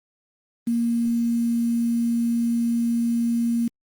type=tone with quantisation; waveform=sine; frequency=234.1 Hz; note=A#3; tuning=8 cents sharp; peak=-19 dBFS; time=0.67-3.68 s; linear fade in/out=5 ms; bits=7; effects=Opus 24 kbps